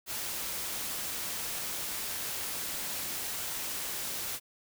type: noise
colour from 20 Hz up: white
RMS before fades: -36 dBFS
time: 0.06-4.4 s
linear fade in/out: 50 ms
effects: none